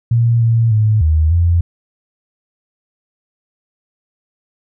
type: tone with pitch steps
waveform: sine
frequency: 117.2 / 115 / 108 / 78.4 / 85.6 Hz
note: A#2 / A#2 / A2 / D#2 / F2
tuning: +10 / -23 / -32 / +14 / -34 cents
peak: -9 dBFS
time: 0.11-1.61 s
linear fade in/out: 5 ms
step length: 300 ms
effects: none